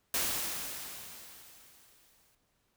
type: noise with exponential decay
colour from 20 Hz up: white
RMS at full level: -30 dBFS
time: 0.14-2.35 s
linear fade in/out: 2 ms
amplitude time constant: 480 ms
effects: pink hiss -75 dBFS RMS until 2.76 s